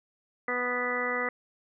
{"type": "harmonic tone", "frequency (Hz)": 246.9, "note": "B3", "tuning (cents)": 0, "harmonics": [1, 2, 3, 4, 5, 6, 7, 8], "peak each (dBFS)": [-39, -33, -40, -41, -34, -40, -39, -31], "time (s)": [0.48, 1.29], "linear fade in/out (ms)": 2, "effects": []}